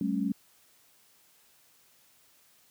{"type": "tone cluster", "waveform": "sine", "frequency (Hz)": [192.6, 215.9, 275.2], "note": ["G3", "A3", "C#4"], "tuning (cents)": [-30, -33, -12], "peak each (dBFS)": -31, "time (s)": [0.01, 0.32], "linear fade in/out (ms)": 2, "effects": ["white hiss -63 dBFS RMS until 2.7 s", "high-pass 60 Hz 12 dB/octave"]}